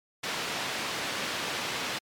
white band-pass noise, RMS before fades -33 dBFS, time 0.23-1.99 s, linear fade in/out 10 ms, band 130 to 3600 Hz, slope 12 dB/octave, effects MP3 96 kbps

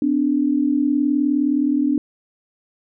sine tone pair together, 254.2 / 293.5 Hz, C4 / D4, -50 / -1 cents, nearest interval major second, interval 249 cents, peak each -20 / -17 dBFS, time 0.02-1.98 s, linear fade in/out 2 ms, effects none

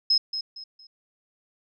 sine tone with echo, 5140 Hz, E8, 45 cents flat, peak -17 dBFS, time 0.1-0.18 s, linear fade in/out 5 ms, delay 230 ms, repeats 3, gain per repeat -10 dB, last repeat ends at 0.87 s, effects none

